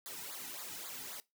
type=noise with flanger; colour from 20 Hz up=white; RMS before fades=-45 dBFS; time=0.06-1.2 s; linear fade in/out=0 ms; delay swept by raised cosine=0.35 to 1.85 ms; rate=3.7 Hz; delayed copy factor=-1; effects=noise-tail reverb RT60 0.2 s tail -20 dB re dry

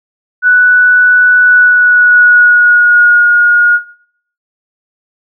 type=tone with pitch glide; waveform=sine; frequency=1482 to 1435.7 Hz; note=F#6 to F6; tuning=+2 to +47 cents; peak=-3 dBFS; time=0.42-3.8 s; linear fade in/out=50 ms; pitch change=-55 cents; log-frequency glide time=1.39-3.26 s; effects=noise-tail reverb RT60 0.6 s tail -18 dB re dry

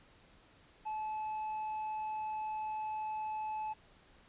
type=tone; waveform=triangle; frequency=863 Hz; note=A5; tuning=34 cents flat; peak=-34 dBFS; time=0.85-3.74 s; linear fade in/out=20 ms; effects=pink hiss -63 dBFS RMS until 4.28 s + resampled to 8000 Hz

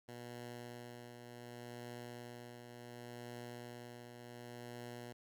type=tone with tremolo; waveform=10% pulse; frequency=120.6 Hz; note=B2; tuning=41 cents flat; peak=-38 dBFS; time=0.08-5.13 s; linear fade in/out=10 ms; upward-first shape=triangle; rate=0.68 Hz; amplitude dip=50%; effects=none

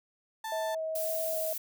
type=tone; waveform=35% pulse; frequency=884 Hz; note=A5; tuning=8 cents sharp; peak=-33 dBFS; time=0.44-0.75 s; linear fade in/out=5 ms
type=tone with vibrato; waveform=sine; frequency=640 Hz; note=D#5; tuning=49 cents sharp; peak=-31 dBFS; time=0.52-1.53 s; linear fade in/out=2 ms; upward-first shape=square; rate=1.8 Hz; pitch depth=8 cents each way
type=noise; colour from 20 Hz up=violet; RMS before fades=-36 dBFS; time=0.95-1.58 s; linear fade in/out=5 ms
effects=none

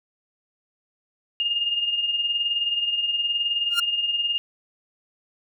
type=tone with tremolo; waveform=sine; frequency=2831 Hz; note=F7; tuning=23 cents sharp; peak=-19 dBFS; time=1.4-4.38 s; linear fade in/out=0 ms; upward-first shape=sine; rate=19 Hz; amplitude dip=55%
type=tone with exponential growth; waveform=sawtooth; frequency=1396.9 Hz; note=F6; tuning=in tune; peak=-14 dBFS; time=3.7-3.8 s; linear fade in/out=5 ms; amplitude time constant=21 ms
effects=none

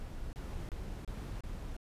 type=noise bursts; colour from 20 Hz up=brown; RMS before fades=-41 dBFS; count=5; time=0-1.766 s; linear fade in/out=0 ms; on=330 ms; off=29 ms; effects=resampled to 32000 Hz

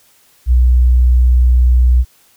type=tone; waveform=sine; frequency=61.74 Hz; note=B1; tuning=in tune; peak=-6 dBFS; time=0.46-2.05 s; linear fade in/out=50 ms; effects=white hiss -51 dBFS RMS until 2.36 s

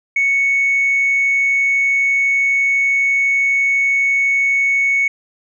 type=tone; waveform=sine; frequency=2217 Hz; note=C#7; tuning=in tune; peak=-11 dBFS; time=0.16-5.08 s; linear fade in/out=5 ms; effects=tanh soft clip ceiling -9 dBFS

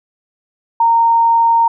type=tone; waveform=sine; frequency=923 Hz; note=A#5; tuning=17 cents flat; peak=-8 dBFS; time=0.8-1.68 s; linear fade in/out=5 ms; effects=none

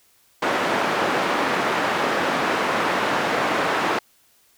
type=band-pass noise; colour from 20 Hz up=white; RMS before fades=-22 dBFS; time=0.42-3.99 s; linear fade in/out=5 ms; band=230 to 1400 Hz; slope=12 dB/octave; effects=white hiss -59 dBFS RMS until 4.57 s

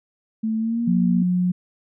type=tone with pitch glide; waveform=sine; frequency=220.8 to 235.3 Hz; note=A3 to A#3; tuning=+6 to +16 cents; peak=-20 dBFS; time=0.43-1.23 s; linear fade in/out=10 ms; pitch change=+110 cents; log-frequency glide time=0.58-0.82 s
type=tone; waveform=sine; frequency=180 Hz; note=F#3; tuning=47 cents flat; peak=-17 dBFS; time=0.87-1.52 s; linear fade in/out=10 ms
effects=none

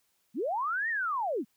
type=linear two-way sweep; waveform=sine; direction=up then down; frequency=181 to 1897 to 181 Hz; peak=-28 dBFS; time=0.34-1.45 s; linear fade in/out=50 ms; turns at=0.89 s; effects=white hiss -73 dBFS RMS until 1.56 s

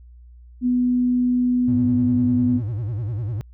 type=tone; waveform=sine; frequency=247.8 Hz; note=B3; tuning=6 cents sharp; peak=-16 dBFS; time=0.61-2.61 s; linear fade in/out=50 ms
type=tone with vibrato; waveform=triangle; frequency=110 Hz; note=A2; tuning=in tune; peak=-21 dBFS; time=1.68-3.41 s; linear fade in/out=0 ms; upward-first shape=sine; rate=10 Hz; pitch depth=200 cents each way
effects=added 60 Hz sine -42 dBFS peak until 3.53 s

